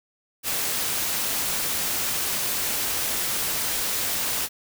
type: noise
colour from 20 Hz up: white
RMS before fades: -26 dBFS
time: 0.43-4.49 s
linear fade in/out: 50 ms
effects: none